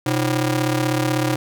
sawtooth ring-modulated tone, 218.1 Hz, A3, 15 cents flat, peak -11 dBFS, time 0.06-1.36 s, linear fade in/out 5 ms, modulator 91 Hz, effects none

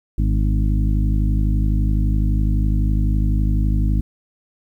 harmonic tone with a mistuned harmonic, 51.91 Hz, G#1, in tune, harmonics 1 / 2 / 3 / 4 / 5 / 6, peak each -16 / -22 / -26 / -28 / -30 / -32 dBFS, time 0.18-4.01 s, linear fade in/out 5 ms, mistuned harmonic 4, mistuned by +33 cents, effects 9-bit

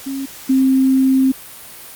sine tone pair in turn, 271.3 / 264.2 Hz, C#4 / C4, -37 / +17 cents, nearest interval unison, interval 46 cents, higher first, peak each -21 / -10 dBFS, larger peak second, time 0.06-0.26 / 0.49-1.32 s, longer second, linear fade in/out 10 ms, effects white hiss -36 dBFS RMS until 1.95 s + Opus 48 kbps

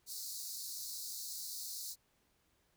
pink high-pass noise, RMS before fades -44 dBFS, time 0.06-1.96 s, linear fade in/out 50 ms, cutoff 4000 Hz, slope 96 dB/octave, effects pink hiss -75 dBFS RMS until 2.76 s

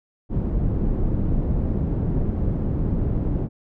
pink low-pass noise, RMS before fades -22 dBFS, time 0.29-3.49 s, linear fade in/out 50 ms, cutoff 280 Hz, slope 12 dB/octave, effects none

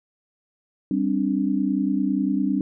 sine chord, G suspended fourth, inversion none, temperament equal with one note detuned, 196 / 263.7 / 293.7 Hz, G3 / C4 / D4, 0 / +14 / 0 cents, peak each -24 dBFS, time 0.91-2.61 s, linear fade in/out 2 ms, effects none

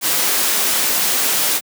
white noise, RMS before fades -17 dBFS, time 0.01-1.61 s, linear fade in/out 50 ms, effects high-pass 200 Hz 12 dB/octave

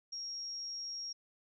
sine tone, 5588 Hz, F8, in tune, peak -39 dBFS, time 0.12-1.13 s, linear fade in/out 10 ms, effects none

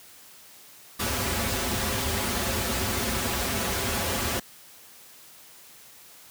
pink noise with comb filter, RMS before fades -27 dBFS, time 0.99-4.4 s, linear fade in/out 10 ms, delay 6.5 ms, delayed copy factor -0.75, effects white hiss -50 dBFS RMS until 6.3 s + high-pass 60 Hz 12 dB/octave

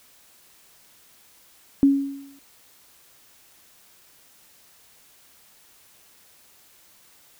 sine tone with exponential decay, 277.2 Hz, C#4, in tune, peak -10 dBFS, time 1.83-2.39 s, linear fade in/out 0 ms, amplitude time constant 120 ms, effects white hiss -55 dBFS RMS until 7.39 s

